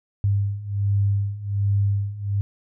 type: beating tone pair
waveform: sine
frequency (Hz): 99.6 / 100.9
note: G2 / G#2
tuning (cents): +28 / -49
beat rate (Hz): 1.3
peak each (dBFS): -24 / -21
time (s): 0.24-2.41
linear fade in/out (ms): 0
effects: none